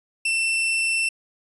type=tone; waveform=40% pulse; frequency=2684 Hz; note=E7; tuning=31 cents sharp; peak=-19 dBFS; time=0.25-1.09 s; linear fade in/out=5 ms; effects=resampled to 32000 Hz